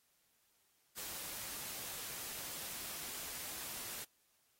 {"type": "noise", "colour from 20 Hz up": "white", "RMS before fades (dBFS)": -45, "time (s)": [0.96, 4.05], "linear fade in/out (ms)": 20, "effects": ["white hiss -75 dBFS RMS until 4.59 s", "AAC 48 kbps"]}